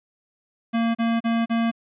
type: tone bursts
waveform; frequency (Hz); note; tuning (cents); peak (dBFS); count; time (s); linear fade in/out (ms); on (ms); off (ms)
square; 230; A#3; -23; -20; 4; 0.73-1.715; 20; 220; 35
effects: resampled to 8000 Hz + 10-bit